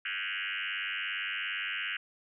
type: tone with frequency modulation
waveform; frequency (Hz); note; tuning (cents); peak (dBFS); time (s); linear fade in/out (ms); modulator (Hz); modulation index
sine; 2217; C#7; 0; -32; 0.05-1.97; 5; 97.4; 7.9
effects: none